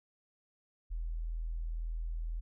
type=tone; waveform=sine; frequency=40.97 Hz; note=E1; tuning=10 cents flat; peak=-34 dBFS; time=0.9-2.41 s; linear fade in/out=20 ms; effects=none